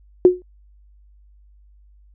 sine tone with exponential decay, 362.2 Hz, F#4, 37 cents flat, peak -3 dBFS, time 0.25-0.42 s, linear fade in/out 1 ms, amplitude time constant 35 ms, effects added 50 Hz sine -48 dBFS peak until 2.14 s

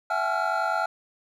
triangle tone cluster, 664 / 757 / 847 / 1360 / 1410 Hz, E5 / F#5 / G#5 / F6 / F6, +12 / +39 / +34 / -46 / +16 cents, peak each -28 dBFS, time 0.1-0.86 s, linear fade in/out 5 ms, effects none

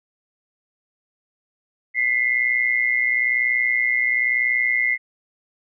sine tone pair together, 2002 / 2123 Hz, B6 / C7, +23 / +25 cents, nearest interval minor second, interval 102 cents, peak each -20 dBFS, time 1.94-4.98 s, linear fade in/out 50 ms, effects none

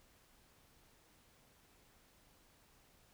silence, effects pink hiss -68 dBFS RMS until 3.13 s

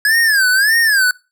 square tone with vibrato, 1661.2 Hz, G#6, in tune, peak -11 dBFS, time 0.05-1.11 s, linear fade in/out 2 ms, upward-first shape sine, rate 1.7 Hz, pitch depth 190 cents each way, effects noise-tail reverb RT60 0.3 s tail -23 dB re dry

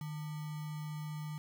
sine tone with sample-and-hold, 152.5 Hz, D#3, 34 cents flat, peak -38 dBFS, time 0.01-1.38 s, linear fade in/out 2 ms, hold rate 1050 Hz, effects none

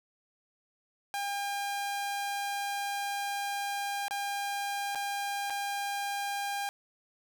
sawtooth tone with dropouts, 804 Hz, G5, 44 cents sharp, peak -28 dBFS, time 1.14-6.69 s, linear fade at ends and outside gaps 0 ms, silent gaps 4.082-4.109 / 4.949-4.956 / 5.499-5.504 s, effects none

